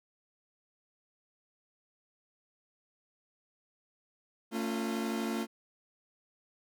40% pulse chord, A augmented, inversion none, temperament equal with one note detuned, 224.8 / 277.2 / 349.2 Hz, A3 / C#4 / E#4, +37 / 0 / 0 cents, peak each -33 / -38 / -37 dBFS, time 4.51-5.47 s, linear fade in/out 50 ms, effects none

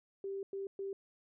sine tone bursts at uneven times, 392 Hz, G4, in tune, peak -37 dBFS, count 3, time 0.24-0.43 / 0.53-0.67 / 0.79-0.93 s, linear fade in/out 2 ms, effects none

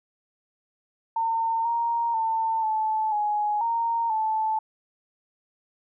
sine tone with pitch steps, 908 / 933 / 896 / 871 / 837 / 925 / 875 Hz, A#5 / A#5 / A5 / A5 / G#5 / A#5 / A5, -46 / +1 / +31 / -18 / +13 / -14 / -10 cents, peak -22 dBFS, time 1.16-4.59 s, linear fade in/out 5 ms, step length 490 ms, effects none

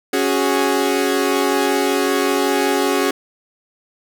sawtooth chord, C# suspended fourth, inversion none, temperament equal, 277.2 / 370 / 415.3 Hz, C#4 / F#4 / G#4, 0 / 0 / 0 cents, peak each -16 dBFS, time 0.13-3.11 s, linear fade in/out 5 ms, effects none

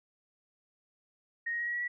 sine tone with pitch steps, 1864.7 / 1879.8 / 1895.1 / 1910.5 / 1926 / 1941.6 Hz, A#6 / A#6 / A#6 / A#6 / B6 / B6, 0 / +14 / +28 / +42 / -44 / -30 cents, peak -31 dBFS, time 1.46-1.88 s, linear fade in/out 10 ms, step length 70 ms, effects none

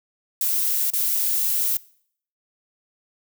violet noise with dropouts, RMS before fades -22 dBFS, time 0.41-1.77 s, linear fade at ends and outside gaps 2 ms, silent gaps 0.903-0.935 s, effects noise-tail reverb RT60 0.6 s tail -22 dB re dry

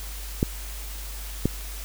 clicks, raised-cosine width 3 ms, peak -7 dBFS, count 2, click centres 0.429 / 1.456 s, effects added 50 Hz sine -34 dBFS peak until 1.84 s + white hiss -40 dBFS RMS until 1.84 s

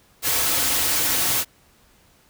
white noise with comb filter, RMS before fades -21 dBFS, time 0.22-1.45 s, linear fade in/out 50 ms, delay 5 ms, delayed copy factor -0.5, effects pink hiss -57 dBFS RMS until 2.29 s

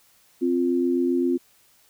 sine tone pair together, 261.6 / 349.2 Hz, C4 / F4, 0 / 0 cents, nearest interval perfect fourth, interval 500 cents, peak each -22 dBFS, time 0.41-1.38 s, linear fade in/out 20 ms, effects white hiss -59 dBFS RMS until 1.89 s

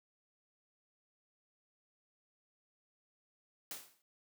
white noise with exponential decay, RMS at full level -41 dBFS, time 3.71-4.02 s, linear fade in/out 1 ms, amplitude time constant 66 ms, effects high-pass 150 Hz 12 dB/octave

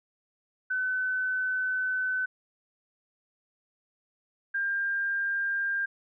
sine tone pair in turn, 1513 / 1598.1 Hz, F#6 / G6, +38 / +33 cents, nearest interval minor second, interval 95 cents, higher second, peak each -26 dBFS, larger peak neither, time 0.7-2.26 / 4.54-5.86 s, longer first, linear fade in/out 10 ms, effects none

